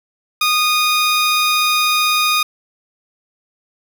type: tone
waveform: 15% pulse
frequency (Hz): 1233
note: D#6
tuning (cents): -16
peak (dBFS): -7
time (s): 0.41-2.43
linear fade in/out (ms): 5
effects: none